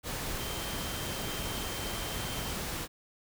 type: tone in noise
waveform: sine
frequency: 3136 Hz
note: G7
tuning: in tune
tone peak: -44 dBFS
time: 0.36-2.55 s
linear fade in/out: 50 ms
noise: pink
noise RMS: -36 dBFS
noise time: 0.03-2.88 s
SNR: -11 dB
effects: none